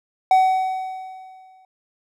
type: tone with exponential decay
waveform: triangle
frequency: 753 Hz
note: F#5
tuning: 30 cents sharp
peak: -8 dBFS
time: 0.31-1.65 s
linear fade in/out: 2 ms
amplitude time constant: 290 ms
effects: none